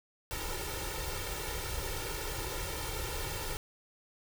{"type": "noise with comb filter", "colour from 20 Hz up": "pink", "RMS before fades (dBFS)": -37, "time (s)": [0.31, 3.57], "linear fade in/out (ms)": 0, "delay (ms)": 2.2, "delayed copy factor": 0.95, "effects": []}